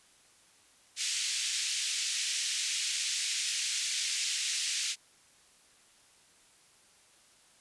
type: band-pass noise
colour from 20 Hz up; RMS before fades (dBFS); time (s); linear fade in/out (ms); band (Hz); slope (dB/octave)
white; -33; 0.96-4.96; 50; 2200 to 7700; 24
effects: white hiss -62 dBFS RMS until 7.6 s + resampled to 24000 Hz